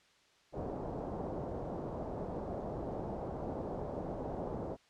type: low-pass noise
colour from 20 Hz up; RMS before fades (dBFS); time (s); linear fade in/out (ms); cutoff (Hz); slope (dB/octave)
white; -40; 0.52-4.77; 50; 710; 24
effects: white hiss -67 dBFS RMS until 4.89 s + low-pass 5000 Hz 12 dB/octave